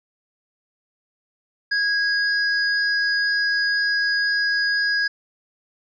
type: tone pair together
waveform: sine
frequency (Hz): 1649 / 4951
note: G#6 / D#8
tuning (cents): -13 / -9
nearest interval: octave + perfect fifth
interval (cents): 1904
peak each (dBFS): -19 / -25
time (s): 1.71-5.08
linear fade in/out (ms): 10
effects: none